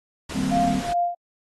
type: noise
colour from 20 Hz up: pink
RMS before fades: -34 dBFS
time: 0.29-0.93 s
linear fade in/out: 5 ms
type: chord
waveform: sine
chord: C minor seventh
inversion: first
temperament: equal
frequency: 155.56 / 196 / 233.1 / 261.6 Hz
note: Eb3 / G3 / Bb3 / C4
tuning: 0 / 0 / 0 / 0 cents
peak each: -31 / -26 / -29 / -25 dBFS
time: 0.33-0.83 s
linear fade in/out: 50 ms
type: tone with tremolo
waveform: sine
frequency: 698.5 Hz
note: F5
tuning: in tune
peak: -18 dBFS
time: 0.51-1.15 s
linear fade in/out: 10 ms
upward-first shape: sine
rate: 2.6 Hz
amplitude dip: 90%
effects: low-pass 9000 Hz 12 dB/octave + AAC 32 kbps